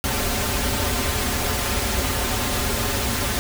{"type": "noise with comb filter", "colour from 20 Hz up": "pink", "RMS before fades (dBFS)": -23, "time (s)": [0.04, 3.39], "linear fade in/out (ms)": 0, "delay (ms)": 6.2, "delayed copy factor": -0.9, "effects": []}